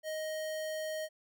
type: tone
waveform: square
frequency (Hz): 625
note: D#5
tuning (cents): +8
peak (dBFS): -36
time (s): 0.03-1.09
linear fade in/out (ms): 50
effects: none